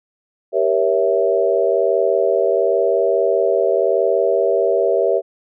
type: chord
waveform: sine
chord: G diminished seventh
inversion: none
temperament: equal with one note detuned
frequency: 392 / 473.5 / 554.4 / 659.3 Hz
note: G4 / Bb4 / Db5 / Fb5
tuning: 0 / +27 / 0 / 0 cents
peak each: -19 dBFS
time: 0.52-5.22 s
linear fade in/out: 50 ms
effects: none